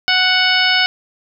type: harmonic tone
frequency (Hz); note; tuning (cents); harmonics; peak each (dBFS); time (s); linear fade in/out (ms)
740; F#5; 0; 1 / 2 / 3 / 4 / 5 / 6 / 7; -22 / -17 / -18 / -17 / -23 / -22 / -21; 0.08-0.86; 0
effects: none